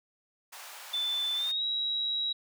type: high-pass noise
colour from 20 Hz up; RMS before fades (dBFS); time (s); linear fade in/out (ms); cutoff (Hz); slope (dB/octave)
pink; -46; 0.52-1.52; 10; 730; 24
type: tone with pitch glide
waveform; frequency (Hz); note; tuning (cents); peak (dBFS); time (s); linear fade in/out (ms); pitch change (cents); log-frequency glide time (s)
sine; 3520 to 3861; A7 to B7; 0 to -40; -28; 0.93-2.33; 10; +160; 1.36-1.63
effects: none